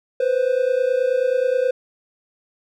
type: tone pair together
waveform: triangle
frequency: 493.9 / 523.3 Hz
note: B4 / C5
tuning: 0 / 0 cents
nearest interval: minor second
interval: 100 cents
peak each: -18 / -17 dBFS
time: 0.2-1.71 s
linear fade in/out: 5 ms
effects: none